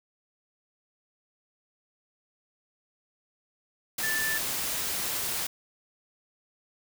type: tone in noise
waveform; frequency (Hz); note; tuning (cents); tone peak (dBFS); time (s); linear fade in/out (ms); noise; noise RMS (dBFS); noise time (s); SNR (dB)
sine; 1760; A6; 0; -28; 4.03-4.38; 5; white; -31; 3.98-5.47; 0
effects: none

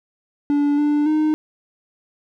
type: tone with pitch steps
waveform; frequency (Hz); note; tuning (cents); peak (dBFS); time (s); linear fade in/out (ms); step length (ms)
triangle; 289 / 294.8 / 307.9; D4 / D4 / D#4; -28 / +7 / -18; -13; 0.5-1.34; 0; 280
effects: none

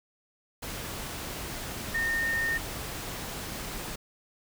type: tone in noise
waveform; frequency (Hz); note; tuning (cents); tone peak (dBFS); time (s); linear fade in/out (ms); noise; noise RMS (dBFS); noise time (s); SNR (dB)
sine; 1830; A#6; -32; -26; 1.94-2.58; 10; pink; -37; 0.62-3.96; +8
effects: none

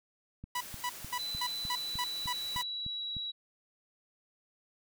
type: click train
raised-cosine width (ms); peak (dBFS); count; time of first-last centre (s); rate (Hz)
5; -31; 10; 0.44-3.167; 3.3
type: noise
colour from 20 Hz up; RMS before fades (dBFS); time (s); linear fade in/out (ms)
white; -46; 0.55-2.63; 5
type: tone bursts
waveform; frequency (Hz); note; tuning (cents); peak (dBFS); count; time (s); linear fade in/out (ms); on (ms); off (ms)
sawtooth; 984; B5; -7; -28; 8; 0.55-2.616; 5; 57; 230
type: tone with pitch glide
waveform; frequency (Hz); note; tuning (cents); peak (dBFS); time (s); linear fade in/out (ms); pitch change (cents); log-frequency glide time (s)
sine; 4000 to 3891; B7 to B7; +21 to -27; -35; 1.18-3.32; 20; -48; 1.47-3.07
effects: none

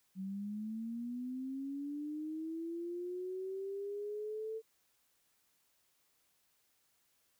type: linear sweep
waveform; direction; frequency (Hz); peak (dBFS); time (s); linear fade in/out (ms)
sine; up; 186.8 to 446.6; -38; 0.15-4.62; 50
effects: white hiss -75 dBFS RMS until 7.39 s

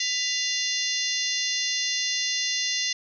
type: harmonic tone with a mistuned harmonic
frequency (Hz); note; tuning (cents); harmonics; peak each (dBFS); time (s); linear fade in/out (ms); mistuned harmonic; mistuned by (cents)
698.5; F5; 0; 3 / 4 / 5 / 6 / 7 / 8 / 9; -32 / -32 / -32 / -32 / -32 / -32 / -32; 0-2.93; 5; 3; -88
effects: none

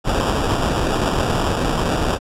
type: noise with sample-and-hold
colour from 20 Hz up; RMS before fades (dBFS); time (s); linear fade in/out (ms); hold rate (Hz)
pink; -19; 0.04-2.19; 50; 2100
effects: low-pass 9000 Hz 12 dB/octave

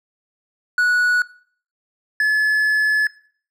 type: tone pair in turn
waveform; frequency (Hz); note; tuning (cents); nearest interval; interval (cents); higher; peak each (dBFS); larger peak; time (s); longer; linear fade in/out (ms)
triangle; 1468 / 1717.4; F#6 / A6; -14 / -42; minor third; 272; second; -12; neither; 0.78-1.22 / 2.2-3.07; second; 2
effects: noise-tail reverb RT60 0.5 s tail -19 dB re dry

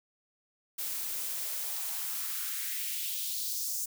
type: noise with high-pass filter sweep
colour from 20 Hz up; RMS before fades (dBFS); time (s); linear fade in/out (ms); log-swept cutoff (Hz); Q
blue; -35; 0.78-3.86; 10; 230 to 6700; 2.1
effects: none

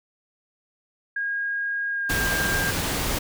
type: tone with pitch glide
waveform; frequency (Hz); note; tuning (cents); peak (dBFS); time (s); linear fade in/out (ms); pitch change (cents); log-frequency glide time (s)
sine; 1631 to 1600.2; G#6 to G6; -32 to +35; -24; 1.16-2.71; 5; -33; 1.9-2.22
type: noise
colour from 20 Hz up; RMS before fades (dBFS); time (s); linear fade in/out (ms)
pink; -26; 2.09-3.19; 10
effects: none

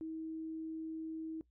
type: tone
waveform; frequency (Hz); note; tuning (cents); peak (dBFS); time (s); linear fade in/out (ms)
sine; 320; D#4; +49; -39; 0.01-1.41; 0
effects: noise-tail reverb RT60 0.1 s tail -19 dB re dry + added 60 Hz sine -70 dBFS peak until 1.5 s

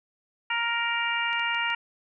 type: harmonic tone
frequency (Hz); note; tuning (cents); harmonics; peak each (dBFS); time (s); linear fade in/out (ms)
467.7; A#4; +6; 2 / 3 / 4 / 5 / 6; -31 / -31 / -31 / -31 / -31; 0.5-1.75; 5
type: clicks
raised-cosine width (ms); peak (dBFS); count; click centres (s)
0.2; -28; 4; 1.33 / 1.396 / 1.547 / 1.702
effects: none

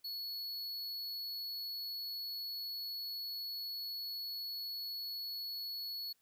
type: tone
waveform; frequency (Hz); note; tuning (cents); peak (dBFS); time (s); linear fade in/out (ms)
square; 4388; C#8; -18; -40; 0.04-6.13; 10
effects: white hiss -75 dBFS RMS until 6.21 s

